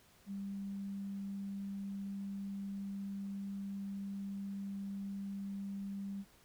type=tone; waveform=sine; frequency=197.8 Hz; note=G3; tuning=16 cents sharp; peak=-39 dBFS; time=0.26-6.25 s; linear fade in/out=50 ms; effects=pink hiss -65 dBFS RMS until 6.44 s